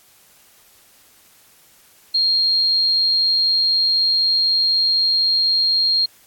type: tone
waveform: sine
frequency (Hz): 4228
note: C8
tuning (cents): +17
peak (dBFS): -14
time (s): 2.14-6.06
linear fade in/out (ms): 10
effects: white hiss -52 dBFS RMS until 6.26 s + AAC 64 kbps